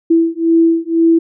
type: beating tone pair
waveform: sine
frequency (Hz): 329.6 / 331.6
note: E4 / E4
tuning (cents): 0 / +10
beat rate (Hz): 2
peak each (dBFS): -12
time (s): 0.1-1.19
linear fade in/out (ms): 10
effects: none